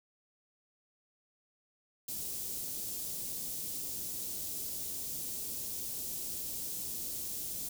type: band-stop noise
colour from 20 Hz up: white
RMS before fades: -39 dBFS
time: 2.08-7.69 s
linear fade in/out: 5 ms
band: 380 to 5700 Hz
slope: 12 dB/octave
effects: none